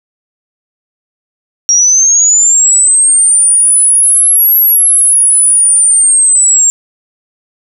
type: linear two-way sweep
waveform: sine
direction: up then down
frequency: 5620 to 11650 to 7380 Hz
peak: -4 dBFS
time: 1.69-6.7 s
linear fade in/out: 0 ms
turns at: 4.57 s
effects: none